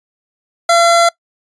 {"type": "tone", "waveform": "25% pulse", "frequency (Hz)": 681, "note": "F5", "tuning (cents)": -44, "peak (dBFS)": -4, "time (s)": [0.69, 1.09], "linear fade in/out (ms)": 5, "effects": ["noise-tail reverb RT60 0.1 s tail -23 dB re dry", "resampled to 22050 Hz"]}